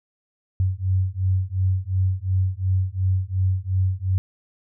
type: beating tone pair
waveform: sine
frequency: 92.5 / 95.3 Hz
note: F#2 / G2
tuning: 0 / -48 cents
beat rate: 2.8 Hz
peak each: -22 dBFS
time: 0.6-4.18 s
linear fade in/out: 0 ms
effects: none